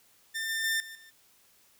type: tone with level steps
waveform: sawtooth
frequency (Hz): 1795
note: A6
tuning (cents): +34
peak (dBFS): -28 / -26 / -23 / -39 / -48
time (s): 0.34-1.11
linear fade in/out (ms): 20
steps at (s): 0.49 / 0.64 / 0.8 / 0.95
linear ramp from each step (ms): 2
effects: white hiss -63 dBFS RMS until 1.79 s